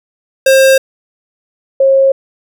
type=tone pair in turn; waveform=square / sine; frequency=533 / 539.8 Hz; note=C5 / C#5; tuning=+32 / -46 cents; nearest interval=unison; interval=22 cents; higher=second; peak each=-5 dBFS; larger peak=neither; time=0.46-0.78 / 1.8-2.12 s; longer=neither; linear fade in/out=5 ms; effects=none